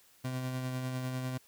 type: tone with tremolo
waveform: 30% pulse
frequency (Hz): 128.4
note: C3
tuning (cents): -32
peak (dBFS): -30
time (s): 0.24-1.38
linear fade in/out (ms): 10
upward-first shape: sine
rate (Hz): 10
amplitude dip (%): 30
effects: white hiss -63 dBFS RMS until 1.47 s